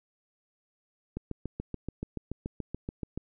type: click train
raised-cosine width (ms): 3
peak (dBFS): -21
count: 15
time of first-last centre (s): 1.17-3.176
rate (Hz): 6.98
effects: none